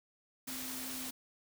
sine tone in noise, 257.8 Hz, C4, 26 cents flat, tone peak -46 dBFS, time 0.47-1.11 s, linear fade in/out 10 ms, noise white, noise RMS -42 dBFS, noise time 0.47-1.11 s, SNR -7 dB, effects none

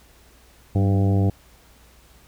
harmonic tone with a mistuned harmonic, 98.8 Hz, G2, 14 cents sharp, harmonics 1 / 2 / 3 / 4 / 5 / 6 / 7 / 8, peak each -17 / -24 / -27 / -31 / -33 / -39 / -34 / -39 dBFS, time 0.75-1.3 s, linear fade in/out 5 ms, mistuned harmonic 2, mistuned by -64 cents, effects added 60 Hz sine -54 dBFS peak until 2.27 s + pink hiss -54 dBFS RMS until 2.27 s

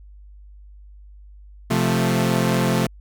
sawtooth chord, F major, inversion second, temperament equal, 130.81 / 174.61 / 220 Hz, C3 / F3 / A3, 0 / 0 / 0 cents, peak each -18 dBFS, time 1.7-2.87 s, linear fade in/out 10 ms, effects added 50 Hz sine -41 dBFS peak until 3 s

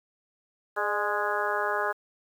harmonic tone with a mistuned harmonic, 207.7 Hz, G#3, in tune, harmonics 2 / 3 / 4 / 5 / 6 / 7 / 8, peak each -33 / -33 / -33 / -33 / -33 / -33 / -33 dBFS, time 0.76-1.93 s, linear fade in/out 20 ms, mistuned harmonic 3, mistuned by -46 cents, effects 9-bit

